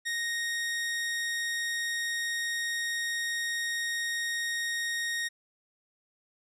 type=tone; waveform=sawtooth; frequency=1864.7 Hz; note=A#6; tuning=in tune; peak=-26 dBFS; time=0.05-5.29 s; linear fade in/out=20 ms; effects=low-pass 11000 Hz 12 dB/octave